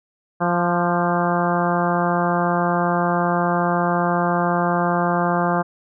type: harmonic tone with a mistuned harmonic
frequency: 174.61 Hz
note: F3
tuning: in tune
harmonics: 1 / 2 / 3 / 4 / 5 / 6 / 7 / 8 / 9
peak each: -22 / -26 / -26 / -23 / -26 / -27 / -27 / -31 / -31 dBFS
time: 0.4-5.63 s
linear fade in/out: 20 ms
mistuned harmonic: 7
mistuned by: -25 cents
effects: none